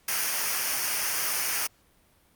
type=noise with comb filter; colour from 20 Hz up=white; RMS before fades=-28 dBFS; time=0.08-1.67 s; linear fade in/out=5 ms; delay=0.26 ms; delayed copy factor=-0.65; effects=pink hiss -63 dBFS RMS until 2.35 s + Opus 48 kbps